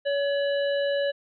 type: harmonic tone with a mistuned harmonic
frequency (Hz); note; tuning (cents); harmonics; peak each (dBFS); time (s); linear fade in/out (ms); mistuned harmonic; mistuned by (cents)
565; C#5; +33; 1 / 3 / 5 / 7; -23 / -33 / -37 / -40; 0.05-1.12; 20; 5; +77
effects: none